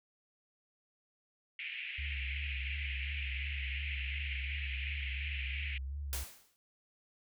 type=band-pass noise; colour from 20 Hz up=pink; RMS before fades=-42 dBFS; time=1.59-5.78 s; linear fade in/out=2 ms; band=2100 to 2800 Hz; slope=48 dB/octave
type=tone with vibrato; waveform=sine; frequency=69.3 Hz; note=C#2; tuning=in tune; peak=-37 dBFS; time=1.98-6.24 s; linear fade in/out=10 ms; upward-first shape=sine; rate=2.8 Hz; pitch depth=78 cents each way
type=noise with exponential decay; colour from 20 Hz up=white; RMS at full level=-37 dBFS; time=6.13-6.56 s; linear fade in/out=0 ms; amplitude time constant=92 ms
effects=none